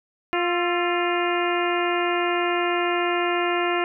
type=harmonic tone with a mistuned harmonic; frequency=350.8 Hz; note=F4; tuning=8 cents sharp; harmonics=1 / 2 / 3 / 4 / 5 / 6 / 7 / 8; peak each=-24 / -27 / -29 / -30 / -31 / -32 / -32 / -33 dBFS; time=0.33-3.84 s; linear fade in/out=0 ms; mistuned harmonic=4; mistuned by=-58 cents; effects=none